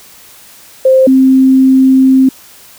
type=tone pair in turn; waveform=sine; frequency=524 / 263.4 Hz; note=C5 / C4; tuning=+2 / +12 cents; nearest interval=octave; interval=1190 cents; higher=first; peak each=-3 dBFS; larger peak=neither; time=0.85-1.07 / 1.07-2.29 s; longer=second; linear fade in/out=5 ms; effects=white hiss -38 dBFS RMS until 2.78 s